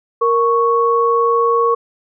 sine tone pair together, 466.2 / 1108.8 Hz, A#4 / C#6, 0 / 0 cents, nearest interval octave + minor third, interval 1500 cents, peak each -14 dBFS, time 0.21-1.75 s, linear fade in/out 10 ms, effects none

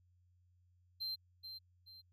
triangle tone with echo, 4135 Hz, C8, 21 cents flat, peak -37 dBFS, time 1-1.16 s, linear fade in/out 20 ms, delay 430 ms, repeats 2, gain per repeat -8 dB, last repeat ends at 2.02 s, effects added 89 Hz sine -68 dBFS peak until 2.12 s

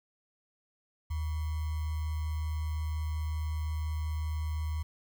sine tone with sample-and-hold, 77.78 Hz, D#2, in tune, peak -30 dBFS, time 1.1-4.83 s, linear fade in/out 10 ms, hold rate 1050 Hz, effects none

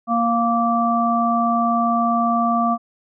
harmonic tone, 233.1 Hz, A#3, in tune, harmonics 1 / 3 / 5, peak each -20 / -20 / -20 dBFS, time 0.07-2.78 s, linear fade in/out 50 ms, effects none

